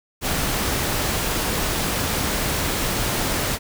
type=noise; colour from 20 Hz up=pink; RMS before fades=-23 dBFS; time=0.21-3.59 s; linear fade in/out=50 ms; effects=none